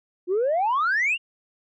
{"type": "exponential sweep", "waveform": "sine", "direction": "up", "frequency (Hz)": [342.6, 2900], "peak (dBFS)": -18, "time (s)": [0.27, 1.18], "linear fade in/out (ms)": 50, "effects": ["tanh soft clip ceiling -17 dBFS"]}